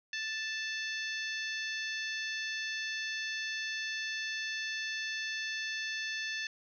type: harmonic tone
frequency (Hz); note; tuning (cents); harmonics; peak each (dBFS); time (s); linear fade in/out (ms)
880; A5; 0; 2 / 3 / 4 / 5 / 6 / 7; -37 / -41 / -43 / -45 / -47 / -48; 0.13-6.47; 2
effects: none